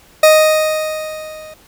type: tone with level ramp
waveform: 40% pulse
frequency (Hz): 622.3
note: D#5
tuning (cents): 0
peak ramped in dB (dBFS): -3 to -32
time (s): 0.23-1.54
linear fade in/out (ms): 5
effects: pink hiss -47 dBFS RMS until 1.67 s